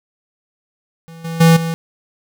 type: tone with level steps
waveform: square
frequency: 164.81 Hz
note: E3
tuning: in tune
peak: -35 / -23 / -7 / -19 dBFS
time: 1.08-1.74 s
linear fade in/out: 0 ms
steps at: 1.24 / 1.4 / 1.56 s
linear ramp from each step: 10 ms
effects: none